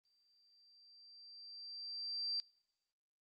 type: tone with exponential growth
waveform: sine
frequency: 4699 Hz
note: D8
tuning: in tune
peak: -35 dBFS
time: 0.05-2.4 s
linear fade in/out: 0 ms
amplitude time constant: 510 ms
effects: noise-tail reverb RT60 0.8 s tail -26 dB re dry + Opus 24 kbps